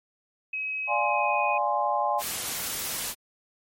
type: tone with pitch glide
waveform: sine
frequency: 2548 to 2493 Hz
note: D#7 to D#7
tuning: +41 to +3 cents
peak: -28 dBFS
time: 0.53-1.58 s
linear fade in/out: 5 ms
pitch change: -38 cents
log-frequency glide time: 0.9-1.43 s
type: chord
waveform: sine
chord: D half-diminished seventh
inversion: none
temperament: equal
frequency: 587.3 / 698.5 / 830.6 / 1046.5 Hz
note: D5 / F5 / Ab5 / C6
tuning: 0 / 0 / 0 / 0 cents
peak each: -30 / -30 / -26 / -28 dBFS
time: 0.87-2.23 s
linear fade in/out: 50 ms
type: noise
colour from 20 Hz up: white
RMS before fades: -31 dBFS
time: 2.18-3.15 s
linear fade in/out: 50 ms
effects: MP3 64 kbps